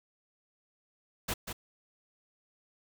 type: noise with echo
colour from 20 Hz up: pink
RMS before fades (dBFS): -33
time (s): 1.28-1.34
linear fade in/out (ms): 10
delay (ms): 190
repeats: 1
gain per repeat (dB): -6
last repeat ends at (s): 1.53
effects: none